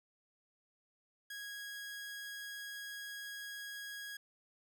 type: tone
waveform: sawtooth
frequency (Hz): 1651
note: G#6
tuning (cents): -11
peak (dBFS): -40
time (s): 1.3-4.17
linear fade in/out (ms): 5
effects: none